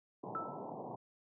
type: band-pass noise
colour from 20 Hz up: white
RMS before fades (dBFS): -45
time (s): 0.23-0.96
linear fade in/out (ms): 10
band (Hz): 110 to 1000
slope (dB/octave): 96
type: tone with exponential decay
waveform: sine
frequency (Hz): 1318.5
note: E6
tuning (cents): 0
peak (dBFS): -34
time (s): 0.35-0.73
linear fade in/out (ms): 1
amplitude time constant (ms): 82
effects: none